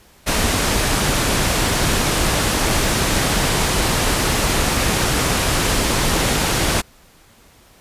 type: low-pass noise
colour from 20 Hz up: pink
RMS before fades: -18 dBFS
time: 0.26-6.82 s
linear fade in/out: 20 ms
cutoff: 12000 Hz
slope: 24 dB/octave
effects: pink hiss -50 dBFS RMS until 7.8 s + resampled to 32000 Hz